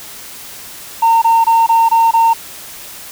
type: tone bursts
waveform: sine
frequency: 913 Hz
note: A#5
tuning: 36 cents flat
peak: -5 dBFS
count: 6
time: 1.02-2.335 s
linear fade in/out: 10 ms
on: 200 ms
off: 23 ms
effects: tanh soft clip ceiling -5 dBFS + white hiss -32 dBFS RMS until 3.11 s